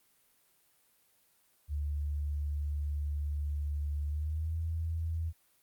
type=tone with pitch glide; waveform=sine; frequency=73.2 to 81.69 Hz; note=D2 to E2; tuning=-5 to -15 cents; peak=-31 dBFS; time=1.68-5.33 s; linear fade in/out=50 ms; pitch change=+190 cents; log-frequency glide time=4.06-4.57 s; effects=white hiss -69 dBFS RMS until 5.62 s + Opus 32 kbps